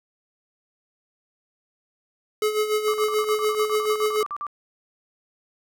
square tone with tremolo, 426.6 Hz, G#4, 46 cents sharp, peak -19 dBFS, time 2.42-4.23 s, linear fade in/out 2 ms, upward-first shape sine, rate 6.9 Hz, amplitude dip 65%
sine tone bursts, 1174.7 Hz, D6, in tune, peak -27 dBFS, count 16, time 2.88-4.467 s, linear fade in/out 0 ms, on 57 ms, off 45 ms
effects none

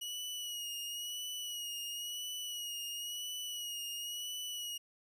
sawtooth tone with vibrato, 2909 Hz, F#7, 30 cents flat, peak -36 dBFS, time 0.01-4.78 s, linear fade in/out 10 ms, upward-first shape sine, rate 0.97 Hz, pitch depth 39 cents each way, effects none

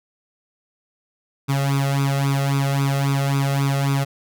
sawtooth tone with flanger, 138.59 Hz, C#3, in tune, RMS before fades -20 dBFS, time 1.48-4.05 s, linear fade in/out 20 ms, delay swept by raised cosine 0.81 to 1.55 ms, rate 3.7 Hz, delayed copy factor +0.85, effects none

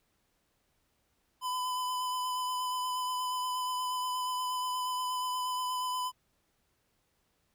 square tone with vibrato, 1006 Hz, B5, 32 cents sharp, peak -32 dBFS, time 1.41-6.12 s, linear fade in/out 50 ms, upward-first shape sine, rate 8.4 Hz, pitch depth 15 cents each way, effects pink hiss -75 dBFS RMS until 7.54 s

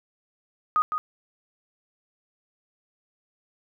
sine tone with echo, 1244.5 Hz, D#6, in tune, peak -18 dBFS, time 0.76-0.82 s, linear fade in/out 0 ms, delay 160 ms, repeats 1, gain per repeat -6 dB, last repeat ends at 0.98 s, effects none

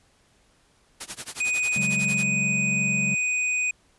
white noise with tremolo, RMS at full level -32 dBFS, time 1-2.24 s, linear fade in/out 10 ms, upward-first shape sine, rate 11 Hz, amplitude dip 95%
square tone, 2490 Hz, D#7, 1 cent sharp, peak -23 dBFS, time 1.4-3.71 s, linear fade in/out 5 ms
triangle chord, C# suspended fourth, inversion none, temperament equal, 138.59 / 185 / 207.7 Hz, C#3 / F#3 / G#3, 0 / 0 / 0 cents, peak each -29 dBFS, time 1.76-3.15 s, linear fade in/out 5 ms
effects pink hiss -62 dBFS RMS until 3.98 s + resampled to 24000 Hz

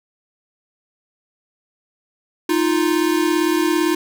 square tone pair together, 311.5 / 349.2 Hz, D#4 / F4, +2 / 0 cents, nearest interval major second, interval 198 cents, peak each -19 dBFS, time 2.49-3.95 s, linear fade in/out 5 ms, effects none

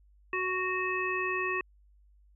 harmonic tone, 370 Hz, F#4, in tune, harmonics 1 / 3 / 5 / 7, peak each -34 / -34 / -34 / -34 dBFS, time 0.33-1.61 s, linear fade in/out 2 ms, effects added 50 Hz sine -58 dBFS peak until 2.35 s

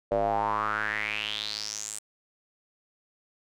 square tone with band-pass filter sweep, 53.1 Hz, G#1, 39 cents sharp, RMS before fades -30 dBFS, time 0.11-1.99 s, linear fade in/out 5 ms, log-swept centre 560 to 8500 Hz, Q 6.2, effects none

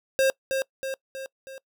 square tone with echo, 534 Hz, C5, 35 cents sharp, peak -19 dBFS, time 0.19-0.3 s, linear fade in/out 0 ms, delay 320 ms, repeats 4, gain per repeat -5 dB, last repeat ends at 1.58 s, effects noise-tail reverb RT60 0.1 s tail -24 dB re dry

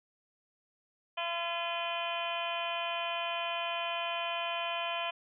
harmonic tone with a mistuned harmonic, 340 Hz, F4, 46 cents flat, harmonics 2 / 3 / 4 / 5 / 6 / 7 / 8 / 9 / 10, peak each -37 / -38 / -45 / -46 / -49 / -39 / -47 / -39 / -51 dBFS, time 1.17-5.11 s, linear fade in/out 10 ms, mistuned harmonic 7, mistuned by +59 cents, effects none

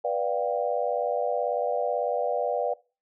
sine chord, G dominant seventh, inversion first, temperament just, 490 / 588 / 705.6 / 784 Hz, B4 / D5 / F5 / G5, -14 / +2 / +18 / 0 cents, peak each -29 / -28 / -30 / -33 dBFS, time 0.04-2.74 s, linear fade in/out 10 ms, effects noise-tail reverb RT60 0.3 s tail -20 dB re dry

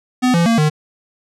square tone with pitch steps, 251.8 / 170 / 229.6 / 152.6 Hz, B3 / F3 / A#3 / D#3, +34 / -46 / -26 / -33 cents, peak -12 dBFS, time 0.22-0.7 s, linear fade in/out 20 ms, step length 120 ms, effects low-pass 9000 Hz 12 dB/octave

